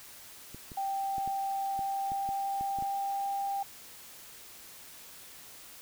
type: clicks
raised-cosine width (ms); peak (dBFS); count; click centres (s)
3; -32; 10; 0.546 / 0.718 / 1.182 / 1.276 / 1.792 / 2.119 / 2.29 / 2.61 / 2.787 / 2.824
type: tone with pitch glide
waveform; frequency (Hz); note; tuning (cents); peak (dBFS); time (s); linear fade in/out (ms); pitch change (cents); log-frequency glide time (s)
sine; 784 to 793.6; G5 to G5; 0 to +21; -30; 0.77-3.63; 5; +21; 1.54-3.29
effects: white hiss -50 dBFS RMS until 5.81 s